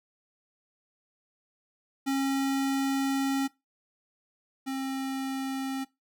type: tone pair in turn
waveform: square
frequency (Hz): 271.9 / 267.4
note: C#4 / C4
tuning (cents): -33 / +38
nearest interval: unison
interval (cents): 29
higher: first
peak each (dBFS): -26 / -31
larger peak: first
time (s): 2.06-3.48 / 4.66-5.85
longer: first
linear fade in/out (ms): 20
effects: noise-tail reverb RT60 0.2 s tail -20 dB re dry